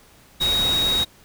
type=tone in noise; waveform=sine; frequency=3785 Hz; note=A#7; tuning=26 cents sharp; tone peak=-18 dBFS; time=0.4-1.05 s; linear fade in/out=20 ms; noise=pink; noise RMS=-28 dBFS; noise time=0.4-1.05 s; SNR=+7 dB; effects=pink hiss -52 dBFS RMS until 1.24 s